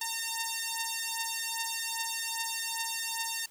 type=beating tone pair; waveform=5% pulse; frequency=911 / 913.5 Hz; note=A#5 / A#5; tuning=-40 / -35 cents; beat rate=2.5 Hz; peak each=-23 dBFS; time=0.01-3.46 s; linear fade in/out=5 ms; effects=white hiss -59 dBFS RMS until 3.5 s